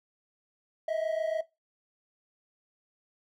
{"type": "tone pair together", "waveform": "triangle", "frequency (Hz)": [632.3, 659.3], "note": ["D#5", "E5"], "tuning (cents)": [28, 0], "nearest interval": "minor second", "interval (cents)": 72, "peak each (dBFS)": -28, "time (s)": [0.88, 1.41], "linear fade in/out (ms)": 5, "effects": ["noise-tail reverb RT60 0.2 s tail -18 dB re dry", "tanh soft clip ceiling -18 dBFS"]}